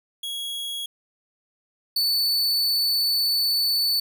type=tone pair in turn; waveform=45% pulse; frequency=3322 / 4484 Hz; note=G#7 / C#8; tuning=0 / +19 cents; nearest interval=perfect fourth; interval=519 cents; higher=second; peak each=-28 / -19 dBFS; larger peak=second; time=0.23-0.86 / 1.96-4 s; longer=second; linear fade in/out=5 ms; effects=10-bit